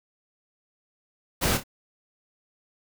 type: noise with echo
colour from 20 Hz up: pink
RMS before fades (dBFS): -24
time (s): 1.41-1.58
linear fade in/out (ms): 20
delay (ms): 29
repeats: 2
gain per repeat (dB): -9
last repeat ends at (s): 1.638
effects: none